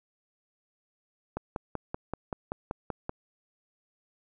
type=click train; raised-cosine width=1 ms; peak=-18 dBFS; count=10; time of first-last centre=1.37-3.094 s; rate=5.22 Hz; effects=none